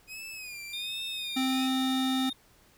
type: tone with vibrato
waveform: sawtooth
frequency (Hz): 2489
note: D#7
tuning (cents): 0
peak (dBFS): -36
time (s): 0.07-1.69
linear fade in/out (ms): 50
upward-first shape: sine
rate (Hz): 1.3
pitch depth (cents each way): 97
type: tone with pitch glide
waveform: triangle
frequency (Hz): 3649 to 3677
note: A#7 to A#7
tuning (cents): -38 to -24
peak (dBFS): -33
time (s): 0.73-2.33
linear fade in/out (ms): 5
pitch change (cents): +14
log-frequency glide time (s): 0.87-1.43
type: tone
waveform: square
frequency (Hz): 261.6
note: C4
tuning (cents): 0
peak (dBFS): -27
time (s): 1.36-2.3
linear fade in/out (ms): 10
effects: pink hiss -61 dBFS RMS until 2.77 s